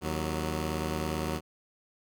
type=tone pair together; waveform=10% pulse; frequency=77.78 / 185 Hz; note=D#2 / F#3; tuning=0 / 0 cents; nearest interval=octave + minor third; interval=1500 cents; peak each=-23 / -27 dBFS; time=0.01-1.41 s; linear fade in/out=50 ms; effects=none